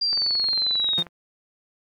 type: exponential sweep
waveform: sine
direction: down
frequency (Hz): 4795 to 3671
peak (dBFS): -20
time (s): 0.01-1.03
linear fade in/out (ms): 10
type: click train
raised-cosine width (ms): 0.5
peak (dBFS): -23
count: 22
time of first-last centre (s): 0.13-1.068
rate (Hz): 22.4
type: tone with exponential decay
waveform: sawtooth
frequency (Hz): 172.7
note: F3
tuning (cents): -19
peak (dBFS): -22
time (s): 0.98-1.09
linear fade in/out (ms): 5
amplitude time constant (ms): 22
effects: none